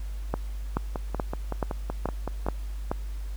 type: two click trains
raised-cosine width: 1 ms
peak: -12 / -16 dBFS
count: 7 / 10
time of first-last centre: 0.34-2.915 / 0.77-2.465 s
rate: 2.33 / 5.31 Hz
effects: added 50 Hz sine -31 dBFS peak until 3.36 s + pink hiss -53 dBFS RMS until 3.36 s